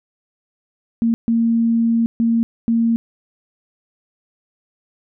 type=tone bursts at uneven times; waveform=sine; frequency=230.1 Hz; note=A#3; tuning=22 cents flat; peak=-13 dBFS; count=4; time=1.02-1.14 / 1.28-2.06 / 2.2-2.43 / 2.68-2.96 s; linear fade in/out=0 ms; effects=none